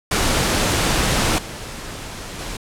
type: noise with level steps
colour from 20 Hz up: pink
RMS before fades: -18 / -32 / -29 dBFS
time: 0.11-2.57 s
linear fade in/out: 5 ms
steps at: 1.38 / 2.39 s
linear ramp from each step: 5 ms
effects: low-pass 10000 Hz 12 dB/octave